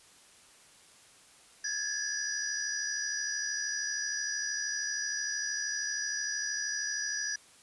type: tone cluster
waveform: sine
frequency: 1666 / 1739 / 4922 / 5830 Hz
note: G#6 / A6 / D#8 / F#8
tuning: +5 / -21 / -20 / -26 cents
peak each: -37 / -39 / -39 / -35 dBFS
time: 1.64-7.36 s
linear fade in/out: 5 ms
effects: white hiss -58 dBFS RMS until 7.62 s + resampled to 24000 Hz